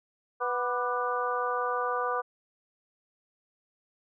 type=harmonic tone with a mistuned harmonic; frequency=246.9 Hz; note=B3; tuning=in tune; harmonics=2 / 3 / 4 / 5 / 6; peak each=-32 / -35 / -34 / -31 / -37 dBFS; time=0.4-2.22 s; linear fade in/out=20 ms; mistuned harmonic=5; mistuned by=-60 cents; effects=none